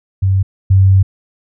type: tone pair in turn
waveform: sine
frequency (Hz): 95.9 / 95.9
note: G2 / G2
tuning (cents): -37 / -37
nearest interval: unison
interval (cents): 0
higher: neither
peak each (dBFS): -9 / -5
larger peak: second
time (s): 0.22-0.43 / 0.7-1.03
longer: second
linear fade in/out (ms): 10
effects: none